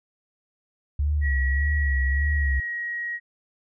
sine tone with vibrato, 70.4 Hz, C#2, 27 cents sharp, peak -20 dBFS, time 0.99-2.6 s, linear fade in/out 5 ms, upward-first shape sine, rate 1.7 Hz, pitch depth 100 cents each way
sine tone with pitch glide, 1917 to 1896.1 Hz, A#6 to A#6, +48 to +29 cents, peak -27 dBFS, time 1.21-3.2 s, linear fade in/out 50 ms, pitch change -19 cents, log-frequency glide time 2.08-2.64 s
effects none

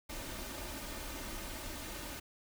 pink noise with comb filter, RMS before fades -43 dBFS, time 0.09-2.2 s, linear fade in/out 10 ms, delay 3.3 ms, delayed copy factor +0.55, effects none

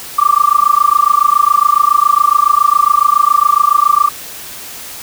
sine tone with amplitude modulation, 1174.7 Hz, D6, in tune, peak -3 dBFS, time 0.18-4.09 s, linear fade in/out 10 ms, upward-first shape sine, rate 27.2 Hz, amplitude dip 100%, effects white hiss -29 dBFS RMS until 5.02 s

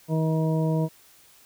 harmonic tone, 159.1 Hz, D#3, 39 cents sharp, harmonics 1 / 2 / 3 / 4 / 6, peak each -22 / -30 / -31 / -32 / -37 dBFS, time 0.08-0.89 s, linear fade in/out 50 ms, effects white hiss -55 dBFS RMS until 1.45 s

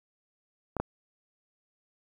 clicks, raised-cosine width 1 ms, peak -18 / -14 dBFS, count 2, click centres 0.767 / 0.8 s, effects 9-bit

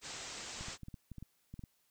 white low-pass noise, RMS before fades -46 dBFS, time 0.01-0.78 s, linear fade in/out 50 ms, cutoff 8100 Hz, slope 96 dB/octave
clicks, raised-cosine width 5 ms, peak -34 dBFS, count 11, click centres 0.61 / 0.684 / 0.833 / 0.884 / 0.942 / 1.117 / 1.183 / 1.226 / 1.54 / 1.593 / 1.638 s
effects white hiss -75 dBFS RMS until 1.9 s

